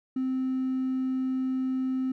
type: tone with hard clipping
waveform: triangle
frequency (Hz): 260.2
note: C4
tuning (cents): -9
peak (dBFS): -26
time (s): 0.16-2.12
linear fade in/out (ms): 5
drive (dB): 4
effects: none